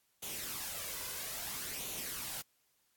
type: noise with flanger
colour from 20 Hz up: white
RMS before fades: -41 dBFS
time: 0.22-2.42 s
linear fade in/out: 10 ms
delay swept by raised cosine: 0.29 to 1.99 ms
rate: 0.6 Hz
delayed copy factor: +0.5
effects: white hiss -75 dBFS RMS until 2.96 s + AAC 64 kbps